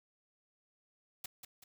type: noise with echo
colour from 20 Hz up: white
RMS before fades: -42 dBFS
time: 1.24-1.26 s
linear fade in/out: 5 ms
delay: 190 ms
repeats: 2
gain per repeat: -7 dB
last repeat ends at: 1.64 s
effects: none